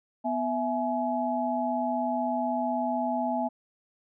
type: tone cluster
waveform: sine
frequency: 247.8 / 661 / 845 Hz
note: B3 / E5 / G#5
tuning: +6 / +5 / +30 cents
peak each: -30 dBFS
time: 0.24-3.49 s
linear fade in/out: 20 ms
effects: none

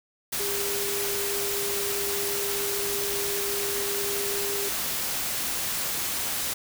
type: tone in noise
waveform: sine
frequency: 402.6 Hz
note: G4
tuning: 46 cents sharp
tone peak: -31 dBFS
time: 0.39-4.69 s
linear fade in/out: 10 ms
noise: white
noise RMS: -29 dBFS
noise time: 0.32-6.54 s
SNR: -5 dB
effects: none

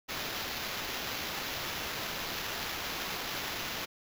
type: noise with sample-and-hold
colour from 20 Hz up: blue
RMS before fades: -37 dBFS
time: 0.08-3.86 s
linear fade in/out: 20 ms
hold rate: 8820 Hz
effects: none

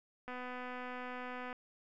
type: click train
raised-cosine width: 0.5 ms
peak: -30 dBFS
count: 313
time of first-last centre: 0.28-1.528 s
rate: 250 Hz
effects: none

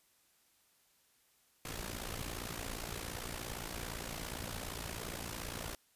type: noise with amplitude modulation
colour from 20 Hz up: pink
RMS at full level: -39 dBFS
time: 1.65-5.75 s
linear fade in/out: 2 ms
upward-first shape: sine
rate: 57.4 Hz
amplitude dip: 75%
effects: white hiss -71 dBFS RMS until 5.95 s + resampled to 32000 Hz

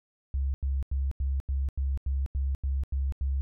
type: tone bursts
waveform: sine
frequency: 67.8 Hz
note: C#2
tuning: 38 cents flat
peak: -25 dBFS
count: 11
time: 0.34-3.41 s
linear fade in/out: 0 ms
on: 200 ms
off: 87 ms
effects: none

